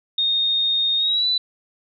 sine tone with pitch glide, 3693 to 3981 Hz, A#7 to B7, -17 to +13 cents, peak -17 dBFS, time 0.18-1.38 s, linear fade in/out 5 ms, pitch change +130 cents, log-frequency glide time 0.97-1.27 s, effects none

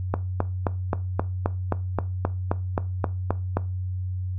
click train, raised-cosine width 1 ms, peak -8 dBFS, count 14, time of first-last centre 0.14-3.57 s, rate 3.79 Hz, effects noise-tail reverb RT60 0.3 s tail -17 dB re dry + added 92 Hz sine -26 dBFS peak until 4.38 s

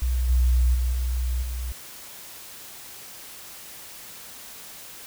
sine tone with level steps, 61.74 Hz, B1, in tune, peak -20 / -15 / -20 / -22 / -27 dBFS, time 0.02-1.72 s, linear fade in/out 0 ms, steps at 0.29 / 0.74 / 0.92 / 1.42 s, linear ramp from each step 10 ms, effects tanh soft clip ceiling -13 dBFS + white hiss -42 dBFS RMS until 5.06 s

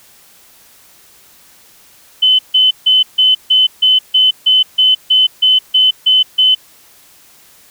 sine tone bursts, 3037 Hz, F#7, 44 cents sharp, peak -6 dBFS, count 14, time 2.22-6.55 s, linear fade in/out 10 ms, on 170 ms, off 150 ms, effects white hiss -45 dBFS RMS until 7.7 s

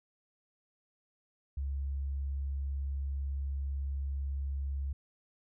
sine tone, 69 Hz, C#2, 7 cents flat, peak -32 dBFS, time 1.57-4.93 s, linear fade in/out 5 ms, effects none

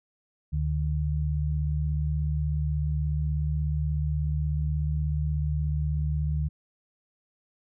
sine tone pair together, 73.6 / 150.12 Hz, D2 / D3, +4 / +38 cents, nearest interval octave, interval 1234 cents, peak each -26 / -28 dBFS, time 0.52-6.49 s, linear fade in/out 20 ms, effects none

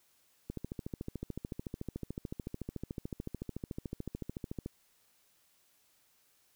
click train, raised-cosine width 3 ms, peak -25 dBFS, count 58, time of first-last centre 0.5-4.661 s, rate 13.7 Hz, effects white hiss -70 dBFS RMS until 6.55 s

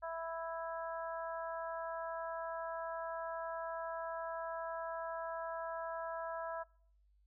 harmonic tone, 329.6 Hz, E4, in tune, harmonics 2 / 3 / 4 / 5, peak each -41 / -44 / -47 / -50 dBFS, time 0.02-6.64 s, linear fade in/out 20 ms, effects noise-tail reverb RT60 0.6 s tail -26 dB re dry + added 50 Hz sine -67 dBFS peak until 7.26 s

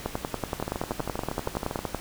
two click trains, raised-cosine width 1 ms, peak -16 / -13 dBFS, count 16 / 21, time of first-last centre 0.6-1.79 / 0.06-1.947 s, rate 12.6 / 10.6 Hz, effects pink hiss -41 dBFS RMS until 2 s

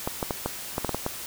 clicks, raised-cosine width 1 ms, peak -12 dBFS, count 9, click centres 0.075 / 0.228 / 0.308 / 0.46 / 0.781 / 0.847 / 0.893 / 0.946 / 1.064 s, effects white hiss -37 dBFS RMS until 1.26 s

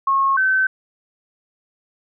sine tone pair in turn, 1088 / 1534.2 Hz, C#6 / G6, -33 / -38 cents, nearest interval tritone, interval 595 cents, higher second, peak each -14 dBFS, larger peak neither, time 0.07-0.37 / 0.37-0.67 s, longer neither, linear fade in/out 5 ms, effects none

